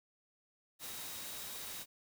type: tone in noise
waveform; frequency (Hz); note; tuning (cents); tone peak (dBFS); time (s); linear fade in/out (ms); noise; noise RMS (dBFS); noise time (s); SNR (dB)
sine; 3800; A#7; +33; -54; 0.79-1.86; 50; white; -45; 0.79-1.86; -12
effects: none